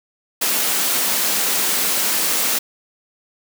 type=high-pass noise; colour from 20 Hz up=white; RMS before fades=-19 dBFS; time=0.41-2.59 s; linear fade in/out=10 ms; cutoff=170 Hz; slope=48 dB/octave; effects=none